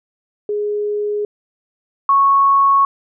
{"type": "tone pair in turn", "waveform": "sine", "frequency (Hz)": [415.9, 1104.6], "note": ["G#4", "C#6"], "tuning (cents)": [2, -6], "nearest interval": "octave + perfect fourth", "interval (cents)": 1692, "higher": "second", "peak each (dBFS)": [-17, -9], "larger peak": "second", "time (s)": [[0.49, 1.25], [2.09, 2.85]], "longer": "neither", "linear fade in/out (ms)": 2, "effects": []}